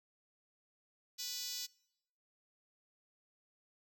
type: tone with high-pass filter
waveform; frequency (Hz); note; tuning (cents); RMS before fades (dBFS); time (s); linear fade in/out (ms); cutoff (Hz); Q
5% pulse; 493.9; B4; 0; -42; 1.18-1.67; 20; 4700; 1.3
effects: noise-tail reverb RT60 0.8 s tail -25 dB re dry